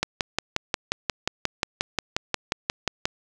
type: click train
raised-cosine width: 0.2 ms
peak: -5 dBFS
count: 18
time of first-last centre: 0.03-3.055 s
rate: 5.62 Hz
effects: none